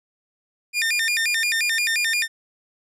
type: tone with vibrato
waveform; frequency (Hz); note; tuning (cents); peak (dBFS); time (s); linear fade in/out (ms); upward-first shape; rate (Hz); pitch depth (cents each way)
sawtooth; 2093; C7; 0; -16; 0.73-2.28; 50; square; 5.7; 250
effects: low-pass 11000 Hz 12 dB/octave